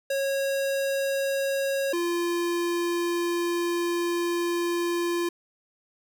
square tone pair in turn, 548 / 345.2 Hz, C#5 / F4, -20 / -20 cents, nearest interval minor sixth, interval 800 cents, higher first, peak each -25 dBFS, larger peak neither, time 0.1-1.93 / 1.93-5.29 s, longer second, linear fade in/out 5 ms, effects none

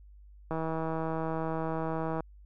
click train, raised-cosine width 1 ms, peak -20 dBFS, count 274, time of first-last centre 0.51-2.206 s, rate 161 Hz, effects added 50 Hz sine -50 dBFS peak until 2.45 s

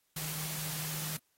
sine tone in noise, 155.56 Hz, D#3, in tune, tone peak -41 dBFS, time 0.16-1.17 s, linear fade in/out 5 ms, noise white, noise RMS -39 dBFS, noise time 0.16-1.17 s, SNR -5 dB, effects white hiss -75 dBFS RMS until 1.37 s + AAC 48 kbps

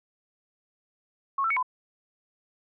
sine tone with pitch steps, 1097 / 1335 / 2226 / 1011 Hz, C#6 / E6 / C#7 / B5, -18 / +22 / +7 / +40 cents, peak -23 dBFS, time 1.38-1.628 s, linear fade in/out 5 ms, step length 62 ms, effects none

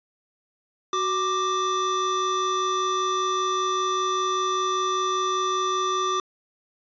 square tone pair together, 372.3 / 1182 Hz, F#4 / D6, +11 / +11 cents, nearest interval octave + minor sixth, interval 2000 cents, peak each -29 / -24 dBFS, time 0.93-6.2 s, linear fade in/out 2 ms, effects resampled to 16000 Hz

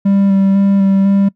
triangle tone with vibrato, 196.2 Hz, G3, 2 cents sharp, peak -6 dBFS, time 0.05-1.29 s, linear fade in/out 10 ms, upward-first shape square, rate 2 Hz, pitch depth 13 cents each way, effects noise-tail reverb RT60 0.1 s tail -22 dB re dry

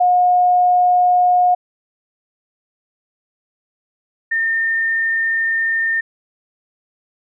sine tone pair in turn, 720 / 1814.3 Hz, F#5 / A#6, -47 / -47 cents, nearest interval octave + major third, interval 1600 cents, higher second, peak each -10 / -15 dBFS, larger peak first, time 0-1.55 / 4.31-6.01 s, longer second, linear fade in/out 10 ms, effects none

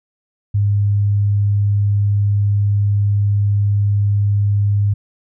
sine tone, 101.9 Hz, G#2, 32 cents flat, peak -12 dBFS, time 0.54-4.94 s, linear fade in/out 10 ms, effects none

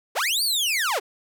sawtooth linear two-way sweep, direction up then down, 331.6 to 4699 to 331.6 Hz, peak -18 dBFS, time 0.15-1 s, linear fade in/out 20 ms, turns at 0.43 s, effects none

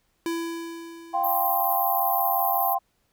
square tone with exponential decay, 333.9 Hz, E4, 22 cents sharp, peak -25 dBFS, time 0.26-2.1 s, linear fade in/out 1 ms, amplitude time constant 400 ms
sine chord, F suspended second, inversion none, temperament equal, 698.5 / 784 / 1046.5 Hz, F5 / G5 / C6, 0 / 0 / 0 cents, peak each -27 / -24 / -28 dBFS, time 1.13-2.79 s, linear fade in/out 20 ms
pink band-pass noise, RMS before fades -29 dBFS, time 1.23-2.75 s, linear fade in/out 20 ms, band 12000 to 16000 Hz, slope 96 dB/octave
effects pink hiss -70 dBFS RMS until 3.12 s

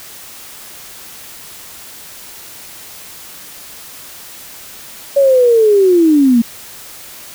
sine linear sweep, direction down, 566 to 224.9 Hz, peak -6 dBFS, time 5.16-6.42 s, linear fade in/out 10 ms, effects white hiss -34 dBFS RMS until 7.34 s

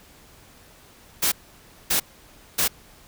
white noise bursts, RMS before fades -21 dBFS, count 3, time 1.22-2.68 s, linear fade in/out 10 ms, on 100 ms, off 580 ms, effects pink hiss -51 dBFS RMS until 3.07 s

